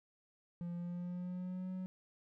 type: tone with pitch glide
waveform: triangle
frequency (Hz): 173.1 to 185.52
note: F3 to F#3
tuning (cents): -15 to +5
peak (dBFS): -37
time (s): 0.61-1.86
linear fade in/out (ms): 0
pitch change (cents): +120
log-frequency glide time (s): 0.75-1.71
effects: none